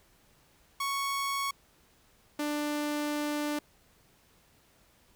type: tone pair in turn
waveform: sawtooth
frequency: 1108.7 / 295.9 Hz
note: C#6 / D4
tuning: 0 / +13 cents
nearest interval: octave + major seventh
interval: 2287 cents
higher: first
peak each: -26 dBFS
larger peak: neither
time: 0.8-1.51 / 2.39-3.59 s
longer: second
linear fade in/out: 5 ms
effects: pink hiss -64 dBFS RMS until 5.15 s